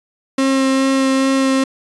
35% pulse tone with vibrato, 267.4 Hz, C4, 38 cents sharp, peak -11 dBFS, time 0.38-1.64 s, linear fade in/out 5 ms, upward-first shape sine, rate 2.4 Hz, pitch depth 9 cents each way, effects resampled to 22050 Hz

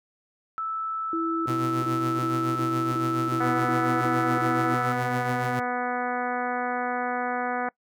sine tone, 1314 Hz, E6, 6 cents flat, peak -27 dBFS, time 0.58-4.92 s, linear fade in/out 0 ms
sine tone bursts, 329.6 Hz, E4, in tune, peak -26 dBFS, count 10, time 1.13-4.745 s, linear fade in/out 2 ms, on 330 ms, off 35 ms
sawtooth tone with tremolo, 125.9 Hz, B2, 34 cents sharp, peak -23 dBFS, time 1.47-5.6 s, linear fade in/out 10 ms, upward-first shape triangle, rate 7.1 Hz, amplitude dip 55%
harmonic tone, 246.9 Hz, B3, in tune, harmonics 1 / 2 / 3 / 4 / 5 / 6 / 7 / 8 / 9, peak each -34 / -33 / -29 / -37 / -35 / -34 / -37 / -42 / -44 dBFS, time 3.4-7.69 s, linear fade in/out 5 ms
effects noise-tail reverb RT60 0.1 s tail -23 dB re dry

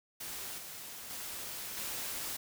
white noise with level steps, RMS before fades -42 / -46 / -42 / -39 dBFS, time 0.2-2.37 s, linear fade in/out 10 ms, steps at 0.58 / 1.1 / 1.77 s, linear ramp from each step 2 ms, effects none

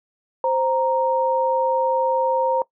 sine tone pair together, 523.3 / 932.4 Hz, C5 / A#5, 0 / 0 cents, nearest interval minor seventh, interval 1000 cents, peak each -20 dBFS, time 0.44-2.62 s, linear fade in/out 2 ms, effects noise-tail reverb RT60 0.1 s tail -20 dB re dry

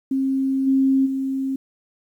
sine tone with level steps, 267.8 Hz, C4, 40 cents sharp, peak -18 / -14 / -21 dBFS, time 0.11-1.56 s, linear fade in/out 5 ms, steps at 0.66 / 1.05 s, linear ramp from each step 20 ms, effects 9-bit

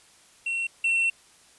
triangle tone pair in turn, 2721 / 2708 Hz, F7 / E7, -46 / +46 cents, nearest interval unison, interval 8 cents, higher first, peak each -24 / -19 dBFS, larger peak second, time 0.46-0.67 / 0.84-1.1 s, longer second, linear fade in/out 5 ms, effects white hiss -56 dBFS RMS until 1.58 s + resampled to 24000 Hz

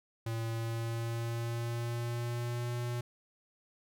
square tone with pitch glide, 114 to 120.78 Hz, A#2 to B2, -38 to -38 cents, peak -34 dBFS, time 0.26-3.01 s, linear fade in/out 5 ms, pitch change +100 cents, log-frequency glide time 0.49-2.76 s, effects none

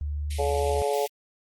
sine tone with pitch glide, 73.42 to 74.96 Hz, D2 to D2, 0 to +36 cents, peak -27 dBFS, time 0.01-0.82 s, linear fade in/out 0 ms, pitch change +36 cents, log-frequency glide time 0.15-0.56 s
pink high-pass noise, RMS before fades -39 dBFS, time 0.3-1.08 s, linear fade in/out 10 ms, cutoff 2000 Hz, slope 96 dB/octave
harmonic tone, 142.5 Hz, C#3, 48 cents sharp, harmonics 3 / 4 / 5 / 6, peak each -26 / -28 / -30 / -32 dBFS, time 0.38-1.07 s, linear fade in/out 20 ms
effects Opus 32 kbps

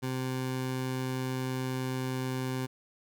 20% pulse tone, 129.5 Hz, C3, 17 cents flat, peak -26 dBFS, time 0.02-2.67 s, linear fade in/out 20 ms, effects none

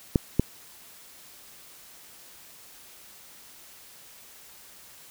clicks, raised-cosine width 3 ms, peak -6 dBFS, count 2, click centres 0.158 / 0.396 s, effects white hiss -50 dBFS RMS until 5.1 s

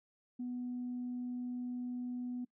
sine tone, 246.9 Hz, B3, in tune, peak -36 dBFS, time 0.39-2.45 s, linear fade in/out 10 ms, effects noise-tail reverb RT60 0.1 s tail -23 dB re dry + tanh soft clip ceiling -33 dBFS

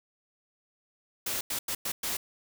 white noise bursts at uneven times, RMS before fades -32 dBFS, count 5, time 1.26-1.41 / 1.5-1.59 / 1.68-1.75 / 1.85-1.92 / 2.03-2.17 s, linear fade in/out 5 ms, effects none

